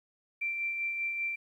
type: tone with tremolo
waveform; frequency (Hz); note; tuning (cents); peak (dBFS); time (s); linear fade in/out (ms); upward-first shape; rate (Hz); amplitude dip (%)
sine; 2352; D7; +2; -29; 0.41-1.36; 10; sine; 5.1; 35
effects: 11-bit